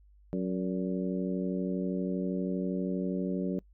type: harmonic tone with a mistuned harmonic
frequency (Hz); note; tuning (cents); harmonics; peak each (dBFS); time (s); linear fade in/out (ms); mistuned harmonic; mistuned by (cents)
92.5; F#2; 0; 2 / 3 / 4 / 5 / 6; -31 / -35 / -37 / -39 / -41; 0.33-3.59; 0; 6; +63
effects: noise-tail reverb RT60 0.1 s tail -24 dB re dry + added 50 Hz sine -56 dBFS peak until 3.73 s